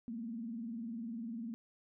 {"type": "tone with vibrato", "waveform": "sine", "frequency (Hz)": 229.9, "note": "A#3", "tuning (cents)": -24, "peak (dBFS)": -39, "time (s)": [0.08, 1.54], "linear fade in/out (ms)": 0, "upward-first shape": "triangle", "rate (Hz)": 20, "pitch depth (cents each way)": 170, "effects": []}